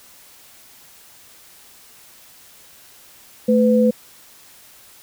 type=tone pair together; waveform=sine; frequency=220 / 501.6 Hz; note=A3 / B4; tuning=0 / +27 cents; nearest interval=octave + major second; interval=1427 cents; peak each=-14 / -15 dBFS; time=3.48-3.91 s; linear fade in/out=10 ms; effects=white hiss -47 dBFS RMS until 5.02 s